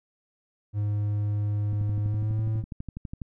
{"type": "tone with pitch glide", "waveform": "triangle", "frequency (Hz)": [103.83, 109.75], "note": ["G#2", "A2"], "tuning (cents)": [0, -4], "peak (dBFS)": -22, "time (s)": [0.73, 2.64], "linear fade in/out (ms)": 50, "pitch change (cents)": 96, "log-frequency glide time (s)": [2.01, 2.44]}
{"type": "click train", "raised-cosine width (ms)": 5, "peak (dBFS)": -23, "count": 19, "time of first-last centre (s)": [1.73, 3.218], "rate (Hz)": 12.1}
{"effects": []}